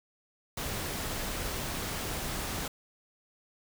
pink noise, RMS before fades -35 dBFS, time 0.57-2.68 s, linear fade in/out 5 ms, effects none

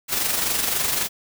white noise with amplitude modulation, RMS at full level -21 dBFS, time 0.08-1.09 s, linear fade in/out 50 ms, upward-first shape sine, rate 23.7 Hz, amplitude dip 45%, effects none

